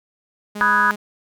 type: tone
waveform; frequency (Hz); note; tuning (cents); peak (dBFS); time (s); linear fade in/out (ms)
sawtooth; 207.7; G#3; 0; -24; 0.55-0.96; 10
type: chord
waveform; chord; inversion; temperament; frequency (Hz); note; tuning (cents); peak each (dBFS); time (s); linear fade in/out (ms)
sine; G# minor seventh; first; equal; 987.8 / 1244.5 / 1480 / 1661.2; B5 / D#6 / F#6 / G#6; 0 / 0 / 0 / 0; -19; 0.61-0.91; 0
effects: none